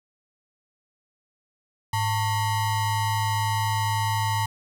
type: ring-modulated tone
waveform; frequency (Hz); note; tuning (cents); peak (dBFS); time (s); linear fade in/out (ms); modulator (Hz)
square; 502; B4; +28; -20; 1.93-4.46; 5; 397
effects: none